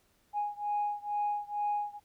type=beating tone pair; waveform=sine; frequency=827 / 829.2 Hz; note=G#5 / G#5; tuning=-8 / -3 cents; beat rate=2.2 Hz; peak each=-32 / -33 dBFS; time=0.33-2 s; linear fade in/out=50 ms; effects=tanh soft clip ceiling -24 dBFS + pink hiss -70 dBFS RMS until 2.04 s